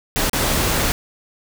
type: noise with dropouts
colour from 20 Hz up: pink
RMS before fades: -19 dBFS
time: 0.16-0.92 s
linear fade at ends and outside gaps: 0 ms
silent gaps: 0.296-0.332 s
effects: none